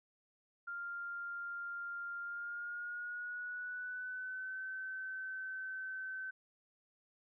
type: tone with pitch glide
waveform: sine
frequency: 1396.9 to 1532.2 Hz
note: F6 to G6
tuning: 0 to -40 cents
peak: -40 dBFS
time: 0.67-6.31 s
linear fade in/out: 10 ms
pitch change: +160 cents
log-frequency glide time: 2.21-4.61 s
effects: none